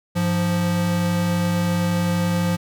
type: tone pair together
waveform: square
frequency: 103.23 / 174.61 Hz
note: G#2 / F3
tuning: -10 / 0 cents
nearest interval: major sixth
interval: 910 cents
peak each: -26 / -20 dBFS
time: 0.15-2.57 s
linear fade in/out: 20 ms
effects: none